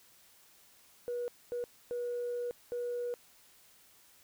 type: tone bursts at uneven times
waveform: sine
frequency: 484 Hz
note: B4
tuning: 35 cents flat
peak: -32 dBFS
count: 4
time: 1.08-1.28 / 1.52-1.64 / 1.91-2.51 / 2.72-3.14 s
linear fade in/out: 0 ms
effects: tanh soft clip ceiling -30 dBFS + white hiss -62 dBFS RMS until 4.23 s